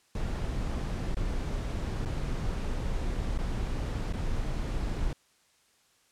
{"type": "noise with dropouts", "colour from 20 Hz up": "brown", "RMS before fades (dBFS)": -31, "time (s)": [0.15, 5.13], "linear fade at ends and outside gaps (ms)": 2, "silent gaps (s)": [[1.146, 1.168], [2.051, 2.057], [3.377, 3.387], [4.127, 4.135]], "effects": ["white hiss -66 dBFS RMS until 6.11 s", "low-pass 9000 Hz 12 dB/octave"]}